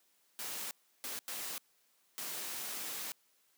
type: noise bursts at uneven times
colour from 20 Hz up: white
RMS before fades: -41 dBFS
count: 4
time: 0.39-0.71 / 1.04-1.19 / 1.28-1.58 / 2.18-3.12 s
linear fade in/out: 0 ms
effects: white hiss -72 dBFS RMS until 3.57 s + high-pass 200 Hz 12 dB/octave